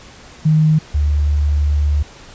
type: tone pair in turn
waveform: sine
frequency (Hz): 155.56 / 73.41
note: D#3 / D2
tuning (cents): 0 / 0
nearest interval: octave + minor second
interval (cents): 1300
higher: first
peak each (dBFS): -9 / -12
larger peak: first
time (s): 0.45-0.79 / 0.94-2.03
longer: second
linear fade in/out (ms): 10
effects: pink hiss -40 dBFS RMS until 2.34 s + resampled to 16000 Hz